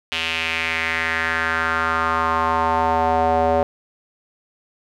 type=tone with band-pass filter sweep; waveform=square; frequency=81.7 Hz; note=E2; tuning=15 cents flat; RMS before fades=-20 dBFS; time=0.12-3.63 s; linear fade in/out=0 ms; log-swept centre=2900 to 630 Hz; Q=3.5; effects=none